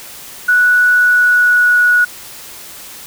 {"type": "tone with pitch glide", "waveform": "sine", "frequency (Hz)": [1474, 1462.1], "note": ["F#6", "F#6"], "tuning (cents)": [-7, -21], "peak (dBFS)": -7, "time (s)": [0.48, 2.05], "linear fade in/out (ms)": 10, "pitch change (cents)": -14, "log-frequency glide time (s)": [0.93, 1.91], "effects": ["white hiss -33 dBFS RMS until 3.06 s"]}